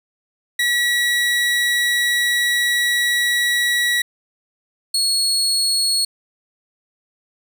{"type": "tone pair in turn", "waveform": "30% pulse", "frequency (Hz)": [1931, 4335], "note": ["B6", "C#8"], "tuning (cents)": [-39, -39], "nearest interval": "octave + major second", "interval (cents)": 1400, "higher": "second", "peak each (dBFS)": -13, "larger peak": "neither", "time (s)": [[0.59, 4.02], [4.94, 6.05]], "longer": "first", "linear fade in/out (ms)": 5, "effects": []}